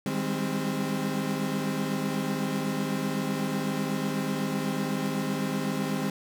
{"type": "chord", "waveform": "35% pulse", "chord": "Ab major seventh", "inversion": "second", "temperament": "equal with one note detuned", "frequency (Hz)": [155.56, 196, 204, 261.6], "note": ["Eb3", "G3", "Ab3", "C4"], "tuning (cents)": [0, 0, -31, 0], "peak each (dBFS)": [-32, -32, -31, -30], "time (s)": [0.06, 6.1], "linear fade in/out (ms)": 2, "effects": []}